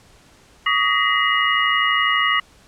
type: tone cluster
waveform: sine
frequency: 1136 / 1248 / 1892 / 2032 / 2880 Hz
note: C#6 / D#6 / A#6 / B6 / F#7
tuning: +42 / +5 / +25 / +49 / -47 cents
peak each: -22 dBFS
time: 0.66-2.4 s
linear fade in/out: 5 ms
effects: pink hiss -51 dBFS RMS until 2.67 s + low-pass 9000 Hz 12 dB/octave